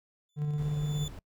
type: tone with exponential growth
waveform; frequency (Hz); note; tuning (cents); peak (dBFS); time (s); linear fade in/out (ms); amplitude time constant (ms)
30% pulse; 3500; A7; -10; -35; 0.29-1.08; 2; 170
type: tone with tremolo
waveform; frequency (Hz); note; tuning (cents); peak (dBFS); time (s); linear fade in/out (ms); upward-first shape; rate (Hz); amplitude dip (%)
triangle; 148.4; D3; +18; -25; 0.36-1.09; 50; square; 17; 25
type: noise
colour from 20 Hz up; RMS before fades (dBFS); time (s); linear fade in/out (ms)
brown; -43; 0.58-1.19; 2
effects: noise-tail reverb RT60 0.1 s tail -26 dB re dry